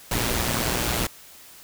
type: noise with amplitude modulation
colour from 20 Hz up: pink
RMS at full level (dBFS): -22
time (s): 0.11-1.07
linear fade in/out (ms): 5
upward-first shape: sine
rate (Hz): 118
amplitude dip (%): 60
effects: white hiss -47 dBFS RMS until 1.63 s